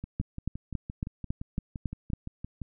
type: two click trains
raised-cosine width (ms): 5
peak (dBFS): -24 / -17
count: 16 / 8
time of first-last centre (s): 0.04-2.617 / 0.2-2.134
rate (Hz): 5.82 / 3.62
effects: none